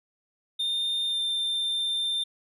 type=tone with pitch glide; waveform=triangle; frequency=3625 to 3588 Hz; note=A#7 to A7; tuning=-49 to +33 cents; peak=-24 dBFS; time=0.59-2.24 s; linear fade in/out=10 ms; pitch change=-18 cents; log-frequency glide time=1.07-1.2 s; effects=none